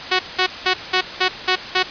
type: tone bursts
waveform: 5% pulse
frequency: 370 Hz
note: F#4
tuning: in tune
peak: -3 dBFS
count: 7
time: 0.11-1.831 s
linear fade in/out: 10 ms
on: 83 ms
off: 190 ms
effects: white hiss -30 dBFS RMS until 1.9 s + resampled to 11025 Hz